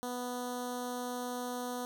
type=tone with notch filter; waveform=10% pulse; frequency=246.9 Hz; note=B3; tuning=in tune; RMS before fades=-38 dBFS; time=0.03-1.85 s; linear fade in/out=0 ms; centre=2200 Hz; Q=0.65; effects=none